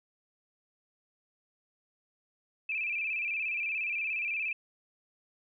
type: tone with vibrato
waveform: sine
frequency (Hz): 2482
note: D#7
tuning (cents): -5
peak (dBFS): -30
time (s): 2.69-4.53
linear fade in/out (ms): 5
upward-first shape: square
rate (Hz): 17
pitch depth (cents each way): 74
effects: none